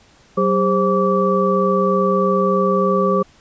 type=tone cluster; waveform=sine; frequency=189.4 / 402.8 / 526 / 1154 Hz; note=F#3 / G4 / C5 / D6; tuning=+41 / +47 / +9 / -31 cents; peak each=-19 dBFS; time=0.37-3.23 s; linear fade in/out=10 ms; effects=pink hiss -51 dBFS RMS until 3.4 s + resampled to 16000 Hz